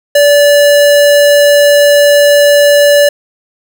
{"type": "tone", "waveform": "square", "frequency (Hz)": 579, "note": "D5", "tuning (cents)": -25, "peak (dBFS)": -4, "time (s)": [0.15, 3.09], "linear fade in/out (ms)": 5, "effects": []}